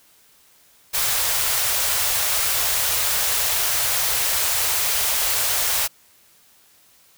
white band-stop noise, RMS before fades -21 dBFS, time 0.93-5.88 s, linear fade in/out 20 ms, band 120 to 480 Hz, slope 24 dB/octave, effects white hiss -55 dBFS RMS until 7.17 s

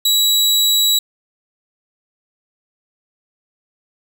sawtooth tone, 3900 Hz, B7, 23 cents flat, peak -9 dBFS, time 0.05-0.99 s, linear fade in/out 5 ms, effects none

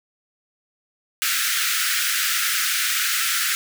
pink high-pass noise, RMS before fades -22 dBFS, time 1.22-3.55 s, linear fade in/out 0 ms, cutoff 1300 Hz, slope 96 dB/octave, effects none

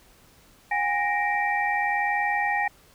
sine tone cluster, 737 / 818 / 1870 / 2336 Hz, F#5 / G#5 / A#6 / D7, -7 / -26 / +5 / -10 cents, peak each -34 / -25 / -26 / -31 dBFS, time 0.71-2.68 s, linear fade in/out 5 ms, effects pink hiss -56 dBFS RMS until 2.94 s

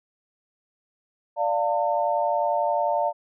sine chord, D minor, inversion none, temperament equal with one note detuned, 587.3 / 698.5 / 902.1 Hz, D5 / F5 / A5, 0 / 0 / +43 cents, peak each -25 dBFS, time 1.36-3.13 s, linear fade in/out 50 ms, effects none

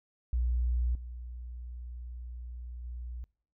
sine tone with level steps, 60.5 Hz, B1, 35 cents flat, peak -26 / -39 / -37 dBFS, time 0.33-3.24 s, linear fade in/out 0 ms, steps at 0.95 / 2.84 s, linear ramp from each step 2 ms, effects noise-tail reverb RT60 0.5 s tail -25 dB re dry

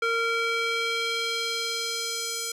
square tone with band-pass filter sweep, 460.4 Hz, A#4, 22 cents flat, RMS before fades -28 dBFS, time 0.02-2.52 s, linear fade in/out 5 ms, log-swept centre 1700 to 7000 Hz, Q 1.3, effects none

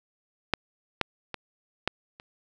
clicks, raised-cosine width 0.3 ms, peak -6 / -7 / -17 / -8 / -28 dBFS, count 5, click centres 0.537 / 1.013 / 1.343 / 1.876 / 2.199 s, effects none

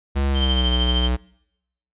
square tone with pitch glide, 69 to 61.83 Hz, C#2 to B1, -7 to +3 cents, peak -19 dBFS, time 0.15-1.17 s, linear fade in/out 20 ms, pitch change -190 cents, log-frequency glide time 0.28-0.69 s
sine tone with tremolo, 3136 Hz, G7, in tune, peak -19 dBFS, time 0.34-1.1 s, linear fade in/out 50 ms, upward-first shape triangle, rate 13 Hz, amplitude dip 70%
effects noise-tail reverb RT60 0.8 s tail -23 dB re dry + resampled to 8000 Hz

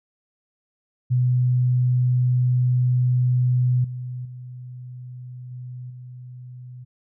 sine tone with level steps, 125 Hz, B2, 21 cents sharp, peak -16 / -28 / -34 / -32 / -36 dBFS, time 1.1-6.85 s, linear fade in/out 20 ms, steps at 3.84 / 4.25 / 5.51 / 5.9 s, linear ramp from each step 5 ms, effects none

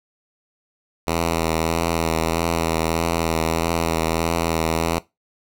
5% pulse tone with vibrato, 82.3 Hz, E2, 2 cents flat, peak -8 dBFS, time 1.07-4.99 s, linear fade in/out 5 ms, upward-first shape triangle, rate 1.6 Hz, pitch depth 36 cents each way, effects noise-tail reverb RT60 0.2 s tail -19 dB re dry

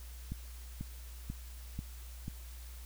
click train, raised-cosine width 5 ms, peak -26 dBFS, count 5, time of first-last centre 0.32-2.281 s, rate 2.04 Hz, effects added 60 Hz sine -45 dBFS peak until 2.85 s + white hiss -56 dBFS RMS until 2.85 s

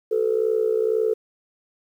sine tone with amplitude modulation, 440 Hz, A4, in tune, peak -14 dBFS, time 0.11-1.14 s, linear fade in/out 10 ms, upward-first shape sine, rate 62 Hz, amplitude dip 85%, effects tanh soft clip ceiling -10 dBFS + 9-bit

